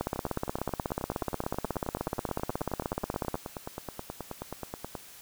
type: two click trains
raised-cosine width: 1 ms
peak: -15 / -21 dBFS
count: 56 / 46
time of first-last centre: 0.01-3.343 / 0.16-4.952 s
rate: 16.5 / 9.39 Hz
effects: white hiss -50 dBFS RMS until 5.21 s